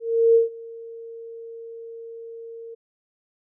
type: tone with ADSR envelope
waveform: sine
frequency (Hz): 458.9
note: A#4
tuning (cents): -27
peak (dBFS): -11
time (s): 0-2.75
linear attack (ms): 350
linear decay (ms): 140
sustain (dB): -24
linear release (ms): 13
effects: none